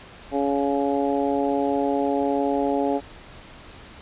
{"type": "harmonic tone", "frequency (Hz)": 140.1, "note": "C#3", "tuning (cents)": 19, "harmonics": [2, 3, 4, 5, 6], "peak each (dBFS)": [-24, -26, -27, -28, -29], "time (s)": [0.31, 3.01], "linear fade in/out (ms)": 50, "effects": ["pink hiss -44 dBFS RMS until 4.01 s", "resampled to 8000 Hz"]}